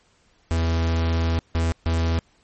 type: tone bursts at uneven times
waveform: 45% pulse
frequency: 82.5 Hz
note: E2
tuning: 2 cents sharp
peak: -19 dBFS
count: 3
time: 0.51-1.39 / 1.55-1.72 / 1.86-2.19 s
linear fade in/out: 0 ms
effects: pink hiss -61 dBFS RMS until 2.43 s + MP3 32 kbps